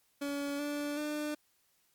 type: tone with pitch steps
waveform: 30% pulse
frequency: 283.8 / 291.4 / 299.3 Hz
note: C#4 / D4 / D4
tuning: +41 / -13 / +33 cents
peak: -31 dBFS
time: 0.21-1.35 s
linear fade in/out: 10 ms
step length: 380 ms
effects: white hiss -72 dBFS RMS until 1.94 s + MP3 96 kbps